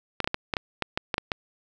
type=clicks; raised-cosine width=0.3 ms; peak=-9 dBFS; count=11; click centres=0.203 / 0.244 / 0.275 / 0.344 / 0.538 / 0.568 / 0.823 / 0.975 / 1.142 / 1.181 / 1.318 s; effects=none